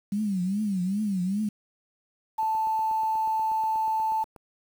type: tone with vibrato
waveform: sine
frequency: 196 Hz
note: G3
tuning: in tune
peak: -24 dBFS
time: 0.12-1.49 s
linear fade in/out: 5 ms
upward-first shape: triangle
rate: 2.5 Hz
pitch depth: 190 cents each way
type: tone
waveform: sine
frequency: 880 Hz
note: A5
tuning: in tune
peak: -23 dBFS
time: 2.38-4.24 s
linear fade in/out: 10 ms
type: click train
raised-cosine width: 1 ms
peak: -32 dBFS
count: 17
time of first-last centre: 2.43-4.362 s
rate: 8.28 Hz
effects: 8-bit